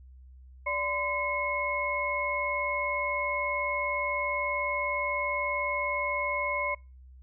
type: tone cluster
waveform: sine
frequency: 583 / 1024 / 2177 Hz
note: D5 / C6 / C#7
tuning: -13 / -38 / -32 cents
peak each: -33 / -32 / -30 dBFS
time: 0.66-6.75 s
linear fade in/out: 10 ms
effects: noise-tail reverb RT60 0.3 s tail -26 dB re dry + added 64 Hz sine -48 dBFS peak until 7.22 s